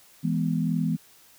sine chord, E major, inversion none, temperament equal, 164.81 / 207.7 / 246.9 Hz, E3 / G#3 / B3, 0 / 0 / 0 cents, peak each -25 / -29 / -28 dBFS, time 0.23-0.97 s, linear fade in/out 20 ms, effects white hiss -55 dBFS RMS until 1.38 s

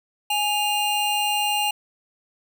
square tone pair together, 832.4 / 2800 Hz, G#5 / F7, +4 / +4 cents, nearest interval octave + major sixth, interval 2100 cents, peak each -24 dBFS, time 0.3-1.71 s, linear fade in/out 5 ms, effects none

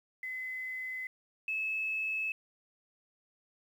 sine tone pair in turn, 2032 / 2598 Hz, B6 / E7, +49 / -26 cents, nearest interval major third, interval 425 cents, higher second, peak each -36 / -31 dBFS, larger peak second, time 0.23-1.07 / 1.48-2.32 s, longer neither, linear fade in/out 2 ms, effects 10-bit

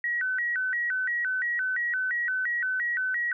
sine tone with vibrato, 1700 Hz, G#6, 40 cents sharp, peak -25 dBFS, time 0.04-3.33 s, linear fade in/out 2 ms, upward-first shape square, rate 2.9 Hz, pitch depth 200 cents each way, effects none

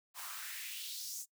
white noise with high-pass filter sweep, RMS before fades -44 dBFS, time 0.14-1.26 s, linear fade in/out 50 ms, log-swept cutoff 850 to 7200 Hz, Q 2.8, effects noise-tail reverb RT60 0.1 s tail -21 dB re dry

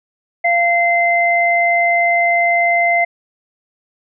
sine tone pair together, 690.8 / 2070 Hz, F5 / C7, -19 / -19 cents, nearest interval octave + perfect fifth, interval 1900 cents, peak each -14 dBFS, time 0.44-3.05 s, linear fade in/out 10 ms, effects none

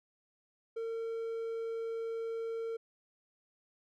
triangle tone, 455.1 Hz, A#4, 42 cents flat, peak -33 dBFS, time 0.76-2.77 s, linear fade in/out 10 ms, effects none

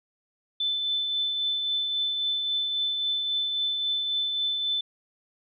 sine tone with tremolo, 3520 Hz, A7, in tune, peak -23 dBFS, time 0.6-4.81 s, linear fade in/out 5 ms, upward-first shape triangle, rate 3.7 Hz, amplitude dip 35%, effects none

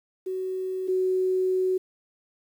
sine tone pair in turn, 374.3 / 372.4 Hz, F#4 / F#4, +20 / +11 cents, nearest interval unison, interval 9 cents, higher first, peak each -27 / -21 dBFS, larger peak second, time 0.26-0.88 / 0.88-1.78 s, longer second, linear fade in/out 10 ms, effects 9-bit

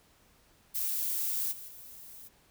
violet noise with level steps, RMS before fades -32 / -45 / -49 dBFS, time 0.74-2.29 s, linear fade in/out 20 ms, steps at 1.51 / 1.67 s, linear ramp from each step 20 ms, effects pink hiss -64 dBFS RMS until 2.5 s

